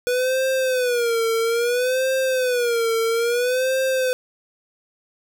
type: tone with vibrato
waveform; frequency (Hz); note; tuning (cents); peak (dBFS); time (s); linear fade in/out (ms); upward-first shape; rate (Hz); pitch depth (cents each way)
square; 488.6; B4; -19; -19; 0.07-4.13; 0; sine; 0.6; 130
effects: none